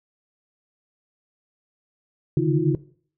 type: tone cluster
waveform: sine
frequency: 139.4 / 145.4 / 155.2 / 319 / 353.4 Hz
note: C#3 / D3 / D#3 / D#4 / F4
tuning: +10 / -17 / -4 / +43 / +21 cents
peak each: -24 dBFS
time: 2.37-2.75 s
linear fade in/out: 2 ms
effects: noise-tail reverb RT60 0.5 s tail -18 dB re dry